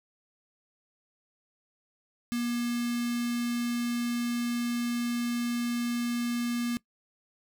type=tone with notch filter; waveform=square; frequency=238.9 Hz; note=A#3; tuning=43 cents sharp; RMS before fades=-30 dBFS; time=2.32-6.77 s; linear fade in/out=0 ms; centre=680 Hz; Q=0.64; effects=noise-tail reverb RT60 0.1 s tail -21 dB re dry